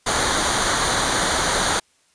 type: noise with comb filter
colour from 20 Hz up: pink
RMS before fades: -20 dBFS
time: 0.06-1.8 s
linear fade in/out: 10 ms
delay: 0.38 ms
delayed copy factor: -0.65
effects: white hiss -61 dBFS RMS until 2.14 s + resampled to 22050 Hz